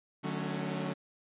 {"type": "chord", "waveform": "sawtooth", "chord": "D major seventh", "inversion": "none", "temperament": "equal with one note detuned", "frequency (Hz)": [150.35, 185, 220, 277.2], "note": ["D3", "F#3", "A3", "C#4"], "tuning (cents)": [41, 0, 0, 0], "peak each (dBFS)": [-34, -33, -37, -36], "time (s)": [0.23, 0.94], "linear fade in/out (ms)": 20, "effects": ["resampled to 8000 Hz"]}